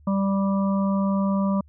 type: harmonic tone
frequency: 196 Hz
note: G3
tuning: in tune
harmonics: 1 / 3 / 5 / 6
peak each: -20 / -30 / -33 / -34 dBFS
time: 0.07-1.61 s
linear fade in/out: 5 ms
effects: added 74 Hz sine -49 dBFS peak until 1.68 s